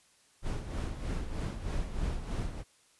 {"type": "noise with tremolo", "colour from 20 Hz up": "brown", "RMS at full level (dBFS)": -32, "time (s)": [0.42, 2.64], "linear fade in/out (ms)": 50, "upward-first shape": "sine", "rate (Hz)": 3.2, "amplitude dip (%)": 60, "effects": ["white hiss -65 dBFS RMS until 2.99 s", "resampled to 24000 Hz"]}